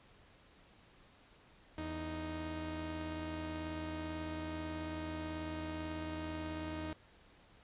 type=tone pair together; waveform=sawtooth; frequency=82.34 / 311.1 Hz; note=E2 / D#4; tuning=-1 / 0 cents; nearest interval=octave + major seventh; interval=2301 cents; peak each=-40 / -37 dBFS; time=1.78-6.93 s; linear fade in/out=0 ms; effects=pink hiss -63 dBFS RMS until 7.63 s + resampled to 8000 Hz